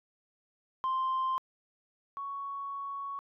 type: tone pair in turn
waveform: sine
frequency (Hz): 1046.5 / 1113.3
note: C6 / C#6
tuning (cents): 0 / +7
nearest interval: minor second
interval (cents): 107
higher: second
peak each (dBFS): -26 / -35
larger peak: first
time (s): 0.84-1.38 / 2.17-3.19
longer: second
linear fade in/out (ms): 0
effects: tanh soft clip ceiling -26 dBFS